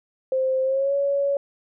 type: tone with pitch glide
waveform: sine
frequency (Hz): 523.3 to 560.9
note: C5 to C#5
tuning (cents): 0 to +20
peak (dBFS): -19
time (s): 0.32-1.37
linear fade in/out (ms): 2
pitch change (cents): +120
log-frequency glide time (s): 0.63-0.94
effects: none